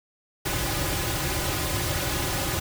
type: noise with comb filter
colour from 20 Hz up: pink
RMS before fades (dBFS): -27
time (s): 0.45-2.6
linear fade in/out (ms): 10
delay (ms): 4.4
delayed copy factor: -0.85
effects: none